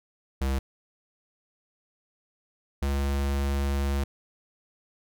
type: tone pair in turn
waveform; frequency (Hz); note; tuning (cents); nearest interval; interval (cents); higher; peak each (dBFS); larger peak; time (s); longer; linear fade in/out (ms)
square; 67 / 69.6; C2 / C#2; +42 / +8; minor second; 66; second; -25; neither; 0.41-0.59 / 2.82-4.04; second; 5
effects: none